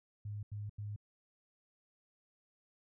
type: tone bursts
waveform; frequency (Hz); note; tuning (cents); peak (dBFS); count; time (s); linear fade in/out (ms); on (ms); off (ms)
sine; 103.83; G#2; 0; -39; 3; 0.25-0.962; 5; 180; 86
effects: none